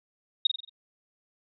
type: tone with echo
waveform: sine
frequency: 3729 Hz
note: A#7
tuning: in tune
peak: -17 dBFS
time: 0.45-0.47 s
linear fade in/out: 5 ms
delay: 45 ms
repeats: 5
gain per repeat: -6 dB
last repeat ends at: 0.695 s
effects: none